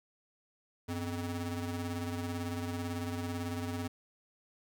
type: ring-modulated tone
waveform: 35% pulse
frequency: 174.61 Hz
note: F3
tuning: in tune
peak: -30 dBFS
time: 0.88-3.88 s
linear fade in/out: 10 ms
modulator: 78.3 Hz
effects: none